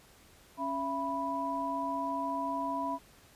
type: tone cluster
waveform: sine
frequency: 276.1 / 669 / 985 Hz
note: C#4 / E5 / B5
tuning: -7 / +25 / -5 cents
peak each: -37 / -38 / -33 dBFS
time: 0.57-2.99 s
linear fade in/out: 50 ms
effects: pink hiss -59 dBFS RMS until 3.35 s + resampled to 32000 Hz